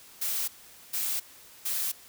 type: noise bursts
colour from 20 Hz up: blue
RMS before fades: -30 dBFS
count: 3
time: 0.21-1.92 s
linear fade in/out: 10 ms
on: 270 ms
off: 450 ms
effects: white hiss -52 dBFS RMS until 2.08 s